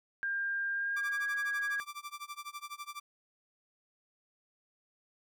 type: tone with pitch glide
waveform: sine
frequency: 1600 to 1648.8 Hz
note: G6 to G#6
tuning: +35 to -13 cents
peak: -31 dBFS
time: 0.23-1.8 s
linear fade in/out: 0 ms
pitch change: +52 cents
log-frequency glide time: 0.73-1.27 s
type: tone with tremolo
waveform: sawtooth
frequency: 1174.7 Hz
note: D6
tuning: in tune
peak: -35 dBFS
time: 0.96-3 s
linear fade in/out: 10 ms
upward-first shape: sine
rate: 12 Hz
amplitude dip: 95%
effects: none